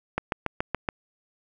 click train, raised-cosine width 0.5 ms, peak -10 dBFS, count 6, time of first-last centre 0.18-0.888 s, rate 7.06 Hz, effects none

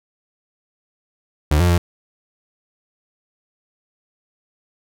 35% pulse tone with pitch steps, 74.6 / 88.3 / 86.7 Hz, D2 / F2 / F2, +28 / +20 / -12 cents, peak -11 dBFS, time 1.51-1.78 s, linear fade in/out 5 ms, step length 90 ms, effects none

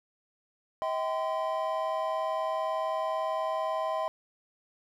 triangle tone cluster, 639 / 777 / 1026 Hz, D#5 / G5 / C6, +46 / -16 / -34 cents, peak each -29 / -34 / -31 dBFS, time 0.82-4.08 s, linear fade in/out 0 ms, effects none

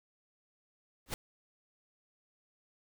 pink noise with exponential growth, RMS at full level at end -30 dBFS, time 1.06-1.14 s, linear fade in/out 1 ms, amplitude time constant 16 ms, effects none

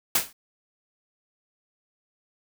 white noise with exponential decay, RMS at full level -17 dBFS, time 0.15-0.33 s, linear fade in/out 5 ms, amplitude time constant 38 ms, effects none

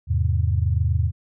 sine chord, E augmented, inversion none, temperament equal, 82.41 / 103.83 / 130.81 Hz, E2 / G#2 / B#2, 0 / 0 / 0 cents, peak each -20 / -22 / -26 dBFS, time 0.07-1.12 s, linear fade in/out 50 ms, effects none

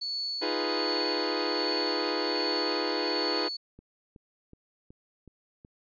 sine tone with tremolo, 4435 Hz, C#8, in tune, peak -29 dBFS, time 0.01-3.57 s, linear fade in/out 10 ms, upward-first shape sine, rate 1.3 Hz, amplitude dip 40%
sawtooth chord, F half-diminished seventh, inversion third, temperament equal, 311.1 / 349.2 / 415.3 / 493.9 Hz, Eb4 / F4 / Ab4 / Cb5, 0 / 0 / 0 / 0 cents, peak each -30 dBFS, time 0.41-3.49 s, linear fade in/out 20 ms
click train, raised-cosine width 3 ms, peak -37 dBFS, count 6, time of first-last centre 3.79-5.649 s, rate 2.69 Hz
effects resampled to 11025 Hz

